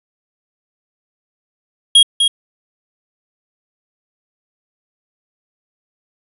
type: tone with echo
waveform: square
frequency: 3276 Hz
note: G#7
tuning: 24 cents flat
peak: -5 dBFS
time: 1.95-2.03 s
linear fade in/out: 5 ms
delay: 250 ms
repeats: 1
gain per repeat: -6 dB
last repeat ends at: 2.28 s
effects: resampled to 32000 Hz + 7-bit